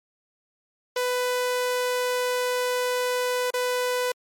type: tone with dropouts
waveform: sawtooth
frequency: 497.7 Hz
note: B4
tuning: 13 cents sharp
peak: -19 dBFS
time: 0.96-4.12 s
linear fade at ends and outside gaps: 5 ms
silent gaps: 3.506-3.538 s
effects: MP3 64 kbps

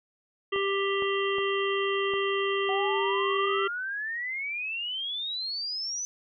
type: harmonic tone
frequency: 394.3 Hz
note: G4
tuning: 10 cents sharp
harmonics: 1 / 3 / 5 / 7 / 8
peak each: -27 / -32 / -34 / -35 / -36 dBFS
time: 0.52-3.68 s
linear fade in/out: 10 ms
type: clicks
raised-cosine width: 1 ms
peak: -26 dBFS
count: 4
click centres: 0.561 / 1.023 / 1.384 / 2.137 s
type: exponential sweep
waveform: sine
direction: up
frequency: 750 to 6080 Hz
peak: -30 dBFS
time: 2.69-6.05 s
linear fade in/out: 0 ms
effects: none

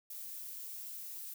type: noise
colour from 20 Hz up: violet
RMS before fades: -45 dBFS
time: 0.1-1.34 s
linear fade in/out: 5 ms
effects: none

